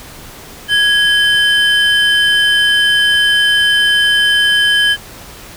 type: tone pair together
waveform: triangle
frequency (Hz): 1661.2 / 3084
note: G#6 / G7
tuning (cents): 0 / -29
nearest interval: major seventh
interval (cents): 1071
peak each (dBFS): -10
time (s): 0.68-4.97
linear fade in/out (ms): 50
effects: pink hiss -34 dBFS RMS until 5.56 s